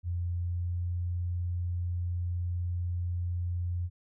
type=tone with pitch glide; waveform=sine; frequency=87.31 to 87.92 Hz; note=F2 to F2; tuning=0 to +12 cents; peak=-29 dBFS; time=0.03-3.9 s; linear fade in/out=50 ms; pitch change=+12 cents; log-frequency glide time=0.41-0.83 s; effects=none